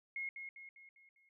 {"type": "tone with echo", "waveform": "sine", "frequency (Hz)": 2158, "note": "C#7", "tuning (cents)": -47, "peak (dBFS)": -38, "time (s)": [0.16, 0.29], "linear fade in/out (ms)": 2, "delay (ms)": 200, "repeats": 5, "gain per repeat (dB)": -6, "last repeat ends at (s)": 1.29, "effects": []}